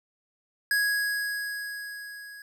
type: tone with level ramp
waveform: square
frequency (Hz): 1661.2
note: G#6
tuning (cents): 0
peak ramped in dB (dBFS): -22 to -43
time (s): 0.71-2.42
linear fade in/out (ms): 2
effects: none